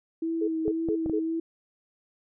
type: tone with vibrato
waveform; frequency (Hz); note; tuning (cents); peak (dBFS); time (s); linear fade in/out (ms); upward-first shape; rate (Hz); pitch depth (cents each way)
sine; 324.8; E4; -26; -26; 0.22-1.4; 5; sine; 1.9; 25
type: tone bursts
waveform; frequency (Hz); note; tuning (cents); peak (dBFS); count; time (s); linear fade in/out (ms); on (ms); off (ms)
sine; 426.8; G#4; +47; -25; 4; 0.41-1.196; 10; 69; 170
type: clicks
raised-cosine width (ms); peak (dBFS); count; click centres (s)
2; -20; 4; 0.68 / 0.887 / 1.061 / 1.097
effects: none